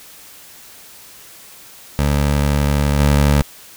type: tone with level steps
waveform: 20% pulse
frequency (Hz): 72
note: D2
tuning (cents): -34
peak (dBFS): -9 / -6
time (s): 1.99-3.42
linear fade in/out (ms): 0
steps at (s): 2.99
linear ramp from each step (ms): 5
effects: white hiss -41 dBFS RMS until 3.76 s

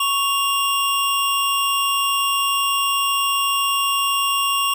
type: tone pair together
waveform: square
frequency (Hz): 1108.7 / 2794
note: C#6 / F7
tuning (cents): 0 / 0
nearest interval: octave + major third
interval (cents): 1600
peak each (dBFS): -21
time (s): 0-4.74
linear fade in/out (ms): 5
effects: none

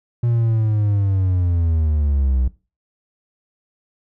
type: linear sweep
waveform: triangle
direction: down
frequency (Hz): 120.1 to 61.74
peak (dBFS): -13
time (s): 0.23-2.48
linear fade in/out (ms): 5
effects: noise-tail reverb RT60 0.3 s tail -19 dB re dry

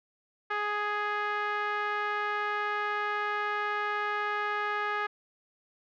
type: tone with low-pass filter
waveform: 5% pulse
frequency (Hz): 416.2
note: G#4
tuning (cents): +4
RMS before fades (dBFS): -31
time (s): 0.5-5.07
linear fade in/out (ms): 10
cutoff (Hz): 1500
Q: 2
effects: none

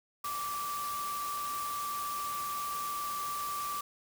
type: tone in noise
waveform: sine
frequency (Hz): 1166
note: D6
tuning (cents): -13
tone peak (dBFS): -34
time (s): 0.24-3.81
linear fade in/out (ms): 5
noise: white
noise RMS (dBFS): -42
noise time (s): 0.24-3.81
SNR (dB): +5
effects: none

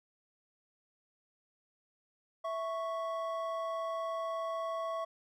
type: tone pair together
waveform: triangle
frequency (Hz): 657.9 / 1108.7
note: E5 / C#6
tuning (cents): -4 / 0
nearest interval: major sixth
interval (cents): 904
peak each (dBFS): -34 / -36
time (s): 2.44-5.05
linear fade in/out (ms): 10
effects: none

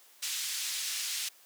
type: band-pass noise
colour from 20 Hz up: white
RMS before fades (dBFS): -35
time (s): 0.22-1.29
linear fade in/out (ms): 10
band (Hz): 2600 to 7400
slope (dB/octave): 12
effects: white hiss -59 dBFS RMS until 1.45 s + high-pass 400 Hz 12 dB/octave

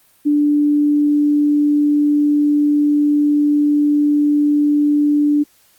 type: tone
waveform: sine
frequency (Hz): 293.7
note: D4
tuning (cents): 0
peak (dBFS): -11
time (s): 0.25-5.44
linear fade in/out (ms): 20
effects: white hiss -54 dBFS RMS until 5.78 s + Opus 32 kbps

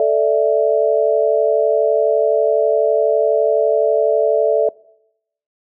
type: chord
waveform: sine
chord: A suspended fourth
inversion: none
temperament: equal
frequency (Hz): 440 / 587.3 / 659.3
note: A4 / D5 / E5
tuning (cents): 0 / 0 / 0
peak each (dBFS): -16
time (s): 0-4.69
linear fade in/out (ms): 2
effects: noise-tail reverb RT60 0.8 s tail -23 dB re dry

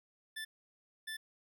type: tone bursts at uneven times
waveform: 25% pulse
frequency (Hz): 1760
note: A6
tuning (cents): 0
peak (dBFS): -36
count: 2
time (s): 0.36-0.45 / 1.07-1.17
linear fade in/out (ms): 10
effects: none

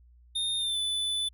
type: tone with pitch glide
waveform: square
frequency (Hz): 3657 to 3494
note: A#7 to A7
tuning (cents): -34 to -13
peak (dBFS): -28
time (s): 0.35-1.29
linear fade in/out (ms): 10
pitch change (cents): -79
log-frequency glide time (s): 0.58-0.79
effects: added 60 Hz sine -54 dBFS peak until 1.33 s

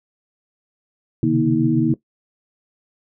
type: tone cluster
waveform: sine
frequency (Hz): 129.3 / 136.5 / 152.8 / 237.3 / 319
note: C3 / C#3 / D#3 / A#3 / D#4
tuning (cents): -20 / -26 / -31 / +31 / +43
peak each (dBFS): -24 / -25 / -22 / -19 / -18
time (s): 1.23-1.94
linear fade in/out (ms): 2
effects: noise-tail reverb RT60 0.1 s tail -17 dB re dry

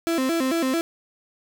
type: tone with vibrato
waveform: 35% pulse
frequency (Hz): 295.1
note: D4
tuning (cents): +8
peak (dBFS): -19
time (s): 0.07-0.81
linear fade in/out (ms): 0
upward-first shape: square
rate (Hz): 4.5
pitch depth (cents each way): 210
effects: none

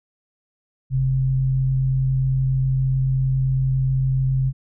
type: tone pair together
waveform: sine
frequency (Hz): 41.55 / 131.9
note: E1 / C3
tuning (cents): +15 / +14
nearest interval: octave + minor sixth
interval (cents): 1999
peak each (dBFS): -27 / -17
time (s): 0.9-4.53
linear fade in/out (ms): 50
effects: none

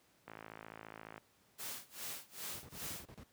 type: click train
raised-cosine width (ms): 0.5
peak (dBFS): -33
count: 50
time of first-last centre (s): 0.28-1.179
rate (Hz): 54.5
type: noise with tremolo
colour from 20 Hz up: white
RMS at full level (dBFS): -43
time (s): 1.58-3.06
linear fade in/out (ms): 20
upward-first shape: sine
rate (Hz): 2.5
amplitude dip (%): 95
type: noise bursts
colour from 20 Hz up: brown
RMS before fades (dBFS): -47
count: 8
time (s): 2.54-3.233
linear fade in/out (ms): 0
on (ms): 56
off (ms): 35
effects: pink hiss -70 dBFS RMS until 3.32 s + high-pass 100 Hz 12 dB/octave

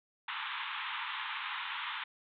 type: band-pass noise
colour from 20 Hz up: pink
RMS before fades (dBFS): -39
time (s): 0.28-2.04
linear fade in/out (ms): 5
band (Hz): 870 to 3700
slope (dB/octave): 96
effects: none

